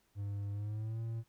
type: tone with pitch glide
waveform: triangle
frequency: 101 to 114.03 Hz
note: G#2 to A#2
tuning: -48 to -38 cents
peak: -34 dBFS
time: 0.15-1.24 s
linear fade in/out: 50 ms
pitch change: +210 cents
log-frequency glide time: 0.52-1.01 s
effects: pink hiss -74 dBFS RMS until 1.28 s